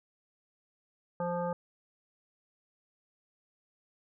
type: harmonic tone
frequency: 174.61 Hz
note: F3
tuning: in tune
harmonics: 1 / 3 / 5 / 7 / 9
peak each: -36 / -33 / -37 / -42 / -50 dBFS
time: 1.2-1.53 s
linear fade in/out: 2 ms
effects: none